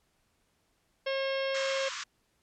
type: harmonic tone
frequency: 540 Hz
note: C#5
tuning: 45 cents flat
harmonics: 1 / 2 / 3 / 4 / 5 / 6 / 7 / 8 / 9 / 10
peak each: -30 / -42 / -40 / -41 / -42 / -41 / -50 / -49 / -56 / -46 dBFS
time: 1.06-1.89 s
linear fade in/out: 10 ms
type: band-pass noise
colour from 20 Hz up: pink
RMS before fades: -39 dBFS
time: 1.54-2.04 s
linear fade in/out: 10 ms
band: 1000 to 7500 Hz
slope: 96 dB/octave
effects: pink hiss -73 dBFS RMS until 2.42 s + low-pass 12000 Hz 12 dB/octave